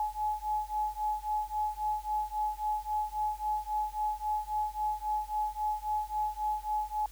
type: beating tone pair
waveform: sine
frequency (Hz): 847 / 850.7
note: G#5 / G#5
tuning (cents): +34 / +41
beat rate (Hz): 3.7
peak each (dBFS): -33 / -33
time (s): 0-7.06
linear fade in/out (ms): 2
effects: added 50 Hz sine -48 dBFS peak until 7.11 s + white hiss -57 dBFS RMS until 7.11 s